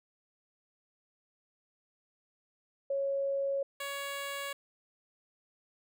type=tone pair in turn; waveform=sine / 10% pulse; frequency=552 / 560 Hz; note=C#5 / C#5; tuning=-7 / +18 cents; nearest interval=unison; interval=25 cents; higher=second; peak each=-29 / -28 dBFS; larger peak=second; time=2.9-3.63 / 3.8-4.53 s; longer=neither; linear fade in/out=5 ms; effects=none